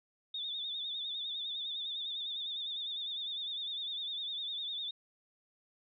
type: tone with vibrato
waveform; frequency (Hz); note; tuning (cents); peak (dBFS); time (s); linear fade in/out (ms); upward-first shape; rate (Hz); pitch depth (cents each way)
sine; 3594; A7; +36; -36; 0.34-4.91; 5; sine; 9.9; 74
effects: none